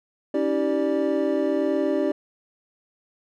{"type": "tone cluster", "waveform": "triangle", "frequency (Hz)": [279.5, 320.9, 388.9, 589], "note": ["C#4", "E4", "G4", "D5"], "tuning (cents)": [14, -46, -14, 5], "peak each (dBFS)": -24, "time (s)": [0.34, 2.12], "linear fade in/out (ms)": 5, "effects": []}